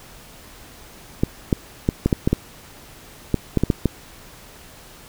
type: clicks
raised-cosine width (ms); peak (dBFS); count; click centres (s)
3; -3; 12; 1.235 / 1.528 / 1.889 / 2.06 / 2.128 / 2.275 / 2.33 / 3.343 / 3.573 / 3.636 / 3.702 / 3.857
effects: pink hiss -44 dBFS RMS until 5.08 s